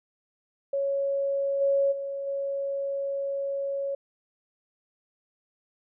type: tone with level steps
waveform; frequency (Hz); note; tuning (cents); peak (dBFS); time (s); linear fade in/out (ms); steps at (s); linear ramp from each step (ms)
sine; 554.4; C#5; 0; -24 / -20 / -30 / -27; 0.73-3.95; 5; 1.6 / 1.91 / 2.26; 20
effects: none